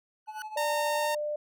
40% pulse tone with exponential growth, 1480 Hz, F#6, in tune, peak -33 dBFS, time 0.26-0.42 s, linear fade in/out 1 ms, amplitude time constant 34 ms
triangle tone with tremolo, 861 Hz, A5, 38 cents flat, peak -33 dBFS, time 0.27-1.08 s, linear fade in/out 20 ms, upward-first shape sine, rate 12 Hz, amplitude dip 70%
sine tone with pitch glide, 591 to 596.8 Hz, D5 to D5, +11 to +28 cents, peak -29 dBFS, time 0.56-1.36 s, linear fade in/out 5 ms, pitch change +17 cents, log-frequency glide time 0.88-1.03 s
sawtooth tone, 916 Hz, A#5, 31 cents flat, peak -25 dBFS, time 0.57-1.15 s, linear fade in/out 5 ms
effects none

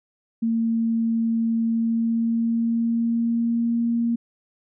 sine tone with pitch glide, 227.9 to 233.6 Hz, A#3 to A#3, -39 to +4 cents, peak -19 dBFS, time 0.42-4.16 s, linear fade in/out 10 ms, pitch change +43 cents, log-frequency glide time 1.66-3.82 s, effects none

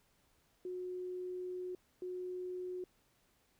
sine tone bursts at uneven times, 364 Hz, F#4, 28 cents flat, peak -39 dBFS, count 2, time 0.65-1.75 / 2.02-2.84 s, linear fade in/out 2 ms, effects pink hiss -73 dBFS RMS until 3.59 s

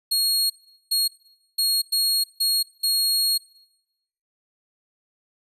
sawtooth tone bursts at uneven times, 4294 Hz, C8, 44 cents sharp, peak -16 dBFS, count 6, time 0.11-0.5 / 0.91-1.08 / 1.58-1.82 / 1.92-2.24 / 2.4-2.63 / 2.83-3.38 s, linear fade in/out 10 ms, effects noise-tail reverb RT60 0.9 s tail -21 dB re dry + resampled to 32000 Hz

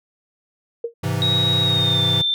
sine tone with exponential decay, 466.2 Hz, A#4, in tune, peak -18 dBFS, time 0.84-0.94 s, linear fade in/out 5 ms, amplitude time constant 21 ms
square chord, Ab augmented, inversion none, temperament equal, 103.83 / 130.81 / 164.81 Hz, Ab2 / C3 / E3, 0 / 0 / 0 cents, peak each -25 / -25 / -26 dBFS, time 1.03-2.22 s, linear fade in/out 10 ms
sine tone with pitch glide, 3799 to 3565 Hz, A#7 to A7, +32 to +22 cents, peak -17 dBFS, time 1.22-2.34 s, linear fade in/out 0 ms, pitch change -110 cents, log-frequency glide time 1.63-2.03 s
effects none

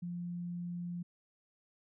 sine tone, 174.61 Hz, F3, in tune, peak -37 dBFS, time 0.02-1.03 s, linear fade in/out 10 ms, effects none

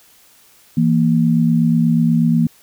sine tone pair together, 164.83 / 233.1 Hz, E3 / A#3, 0 / 0 cents, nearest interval tritone, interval 600 cents, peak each -14 dBFS, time 0.77-2.47 s, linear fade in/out 5 ms, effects white hiss -50 dBFS RMS until 2.62 s

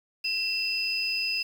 sine tone pair together, 2684 / 5003 Hz, E7 / D#8, +31 / +9 cents, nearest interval major seventh, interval 1078 cents, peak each -28 dBFS, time 0.24-1.43 s, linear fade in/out 10 ms, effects tanh soft clip ceiling -18 dBFS + 8-bit

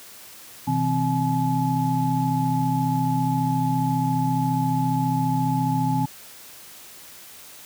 sine tone cluster, 128.5 / 163.1 / 261.3 / 854 Hz, C3 / E3 / C4 / G#5, -31 / -18 / -2 / +48 cents, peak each -25 dBFS, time 0.67-6.06 s, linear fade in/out 10 ms, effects white hiss -44 dBFS RMS until 7.65 s + high-pass 60 Hz 12 dB/octave

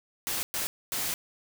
white noise bursts at uneven times, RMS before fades -31 dBFS, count 3, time 0.27-0.43 / 0.54-0.67 / 0.92-1.14 s, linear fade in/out 0 ms, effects none

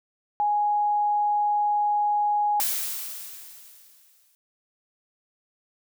sine tone, 830.6 Hz, G#5, in tune, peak -20 dBFS, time 0.4-2.6 s, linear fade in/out 0 ms
blue noise with exponential decay, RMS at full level -24 dBFS, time 2.6-4.35 s, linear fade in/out 0 ms, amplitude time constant 380 ms
effects none

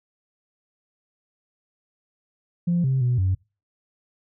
sine tone with pitch steps, 173.4 / 132.5 / 123.5 / 93.8 Hz, F3 / C3 / B2 / F#2, -12 / +22 / 0 / +24 cents, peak -17 dBFS, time 2.67-3.35 s, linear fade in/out 10 ms, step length 170 ms, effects noise-tail reverb RT60 0.3 s tail -25 dB re dry + tanh soft clip ceiling -15 dBFS

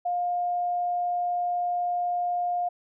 sine tone, 708 Hz, F5, 23 cents sharp, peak -24 dBFS, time 0.05-2.69 s, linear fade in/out 10 ms, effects none

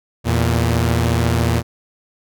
sawtooth tone pair together, 82.41 / 116.55 Hz, E2 / A#2, 0 / 0 cents, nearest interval tritone, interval 600 cents, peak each -14 / -13 dBFS, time 0.24-1.63 s, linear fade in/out 50 ms, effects none

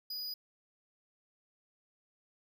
square tone, 4934 Hz, D#8, 15 cents flat, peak -38 dBFS, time 0.1-0.34 s, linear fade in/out 5 ms, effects none

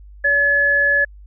sine tone pair together, 570 / 1708.1 Hz, C#5 / G#6, +48 / +48 cents, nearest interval octave + perfect fifth, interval 1900 cents, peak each -23 / -13 dBFS, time 0.24-1.05 s, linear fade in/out 10 ms, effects added 50 Hz sine -38 dBFS peak until 1.26 s

